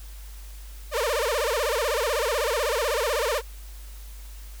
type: tone with vibrato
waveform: sawtooth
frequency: 523.3 Hz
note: C5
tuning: in tune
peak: -19 dBFS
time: 0.91-3.42 s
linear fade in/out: 50 ms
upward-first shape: sine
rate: 16 Hz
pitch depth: 280 cents each way
effects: added 50 Hz sine -38 dBFS peak until 4.6 s + white hiss -50 dBFS RMS until 4.6 s